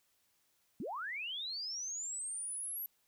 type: linear sweep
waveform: sine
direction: up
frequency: 164.81 to 11840 Hz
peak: -38 dBFS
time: 0.8-2.86 s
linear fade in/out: 2 ms
effects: white hiss -75 dBFS RMS until 3.07 s